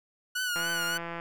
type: tone with vibrato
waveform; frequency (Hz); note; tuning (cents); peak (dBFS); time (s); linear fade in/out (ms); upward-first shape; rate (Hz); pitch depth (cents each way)
sawtooth; 1459; F#6; -25; -25; 0.35-0.98; 10; triangle; 3.5; 70
type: click train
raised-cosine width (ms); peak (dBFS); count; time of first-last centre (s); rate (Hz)
0.5; -22; 109; 0.56-1.199; 169
effects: none